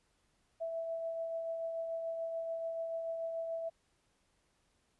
sine tone with tremolo, 659.3 Hz, E5, in tune, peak -34 dBFS, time 0.6-3.7 s, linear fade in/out 20 ms, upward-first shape triangle, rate 6.9 Hz, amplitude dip 35%, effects pink hiss -75 dBFS RMS until 4.99 s + resampled to 24000 Hz

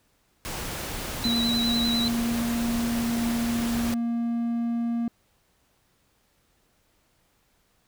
pink noise, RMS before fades -33 dBFS, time 0.45-3.94 s, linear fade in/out 0 ms
sine tone with vibrato, 3951 Hz, B7, in tune, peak -25 dBFS, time 1.24-2.08 s, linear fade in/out 0 ms, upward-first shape sine, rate 10 Hz, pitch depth 47 cents each way
triangle tone, 234.1 Hz, A#3, 8 cents sharp, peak -22 dBFS, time 1.25-5.08 s, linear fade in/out 2 ms
effects pink hiss -67 dBFS RMS until 7.87 s

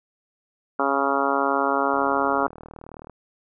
harmonic tone, 138.59 Hz, C#3, in tune, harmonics 2 / 3 / 4 / 5 / 6 / 7 / 8 / 9 / 10, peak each -28 / -28 / -28 / -28 / -28 / -28 / -28 / -28 / -28 dBFS, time 0.79-2.47 s, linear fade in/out 5 ms
click train, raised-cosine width 1 ms, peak -26 dBFS, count 46, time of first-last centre 1.94-3.097 s, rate 38.9 Hz
effects none

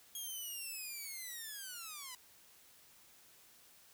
5% pulse linear sweep, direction down, 3289 to 974 Hz, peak -34 dBFS, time 0.15-2.15 s, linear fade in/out 2 ms, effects white hiss -63 dBFS RMS until 3.93 s

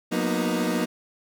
30% pulse chord, B major seventh, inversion second, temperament equal with one note detuned, 181.82 / 233.1 / 246.9 / 311.1 Hz, F#3 / A#3 / B3 / D#4, -30 / 0 / 0 / 0 cents, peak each -26 dBFS, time 0.11-0.86 s, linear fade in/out 20 ms, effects none

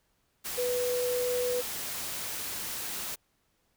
sine tone in noise, 493.9 Hz, B4, in tune, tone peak -27 dBFS, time 0.57-1.62 s, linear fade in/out 20 ms, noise white, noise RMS -36 dBFS, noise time 0.44-3.16 s, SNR +6 dB, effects pink hiss -73 dBFS RMS until 3.76 s

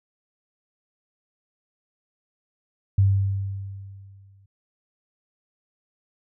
sine tone with exponential decay, 98 Hz, G2, in tune, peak -13 dBFS, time 2.98-4.46 s, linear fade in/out 5 ms, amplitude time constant 320 ms, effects none

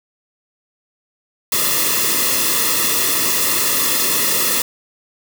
white noise with comb filter, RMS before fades -17 dBFS, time 1.52-4.62 s, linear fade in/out 2 ms, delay 1.3 ms, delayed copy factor -0.9, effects none

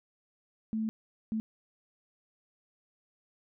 sine tone bursts at uneven times, 220 Hz, A3, in tune, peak -29 dBFS, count 2, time 0.73-0.89 / 1.32-1.4 s, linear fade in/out 0 ms, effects none

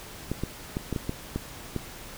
clicks, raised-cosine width 3 ms, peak -15 dBFS, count 8, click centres 0.316 / 0.436 / 0.769 / 0.927 / 0.962 / 1.094 / 1.36 / 1.763 s, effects pink hiss -43 dBFS RMS until 2.17 s

